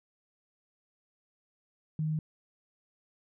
sine tone, 155.56 Hz, D#3, in tune, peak -28 dBFS, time 1.99-2.19 s, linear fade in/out 2 ms, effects none

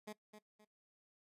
15% pulse tone with echo, 212.3 Hz, G#3, 38 cents sharp, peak -39 dBFS, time 0.07-0.13 s, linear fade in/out 10 ms, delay 260 ms, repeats 2, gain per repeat -9 dB, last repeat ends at 0.65 s, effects noise-tail reverb RT60 0.1 s tail -19 dB re dry + resampled to 32000 Hz

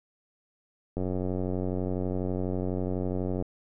click train, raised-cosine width 2 ms, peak -18 dBFS, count 227, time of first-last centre 0.97-3.424 s, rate 92.1 Hz, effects none

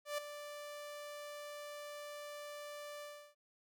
sawtooth tone with ADSR envelope, 587.3 Hz, D5, in tune, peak -31 dBFS, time 0.05-3.35 s, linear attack 130 ms, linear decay 7 ms, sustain -11 dB, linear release 330 ms, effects none

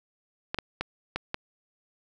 clicks, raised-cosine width 0.3 ms, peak -13 dBFS, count 5, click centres 0.545 / 0.587 / 0.81 / 1.16 / 1.344 s, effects none

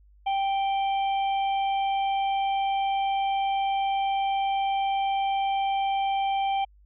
harmonic tone, 784 Hz, G5, in tune, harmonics 1 / 3 / 4, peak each -23 / -38 / -38 dBFS, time 0.26-6.65 s, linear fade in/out 10 ms, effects added 50 Hz sine -53 dBFS peak until 6.85 s

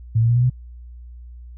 sine tone with pitch steps, 112.2 / 115.55 / 119.01 / 122.57 / 126.23 Hz, A2 / A#2 / A#2 / B2 / B2, +34 / -15 / +36 / -13 / +38 cents, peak -13 dBFS, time 0.15-0.5 s, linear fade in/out 10 ms, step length 70 ms, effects added 60 Hz sine -36 dBFS peak until 1.57 s

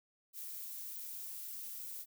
violet noise with amplitude modulation, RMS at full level -44 dBFS, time 0.33-2.06 s, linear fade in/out 50 ms, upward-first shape sine, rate 230 Hz, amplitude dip 25%, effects none

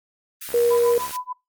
white high-pass noise, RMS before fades -34 dBFS, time 0.41-1.17 s, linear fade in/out 10 ms, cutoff 1300 Hz, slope 96 dB/octave
click train, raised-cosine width 0.5 ms, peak -23 dBFS, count 44, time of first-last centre 0.49-1.109 s, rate 69.5 Hz
sine tone, 474.8 Hz, A#4, 32 cents sharp, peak -15 dBFS, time 0.54-0.98 s, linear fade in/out 2 ms
sine tone with tremolo, 1000 Hz, B5, 21 cents sharp, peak -25 dBFS, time 0.7-1.33 s, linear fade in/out 10 ms, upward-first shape sine, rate 6.8 Hz, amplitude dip 100%
effects noise-tail reverb RT60 0.2 s tail -22 dB re dry + Opus 24 kbps

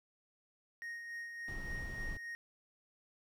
triangle tone with tremolo, 1864.7 Hz, A#6, in tune, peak -39 dBFS, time 0.82-2.35 s, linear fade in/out 0 ms, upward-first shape sine, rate 3.5 Hz, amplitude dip 40%
brown noise, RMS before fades -43 dBFS, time 1.48-2.17 s, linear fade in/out 2 ms
effects none

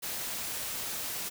white noise, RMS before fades -36 dBFS, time 0.02-1.3 s, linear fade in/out 20 ms, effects none

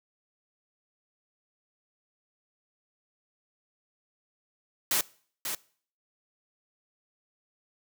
white noise with echo, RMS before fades -26 dBFS, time 4.91-5.01 s, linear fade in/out 2 ms, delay 540 ms, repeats 1, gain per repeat -7 dB, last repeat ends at 5.55 s, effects noise-tail reverb RT60 0.5 s tail -22 dB re dry + high-pass 150 Hz 12 dB/octave

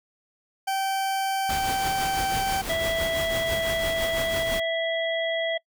40% pulse tone, 775 Hz, G5, 20 cents flat, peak -23 dBFS, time 0.67-2.62 s, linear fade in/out 10 ms
pink noise with tremolo, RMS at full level -30 dBFS, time 1.49-4.6 s, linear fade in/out 5 ms, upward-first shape triangle, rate 6 Hz, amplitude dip 60%
harmonic tone, 659.3 Hz, E5, in tune, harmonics 1 / 3 / 5, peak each -25 / -30 / -32 dBFS, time 2.69-5.58 s, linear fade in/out 10 ms
effects noise-tail reverb RT60 0.1 s tail -25 dB re dry

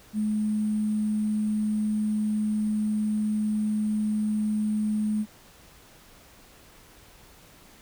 sine tone with sample-and-hold, 213.1 Hz, G#3, 45 cents sharp, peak -23 dBFS, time 0.13-5.26 s, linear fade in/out 50 ms, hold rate 8820 Hz, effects pink hiss -53 dBFS RMS until 7.81 s

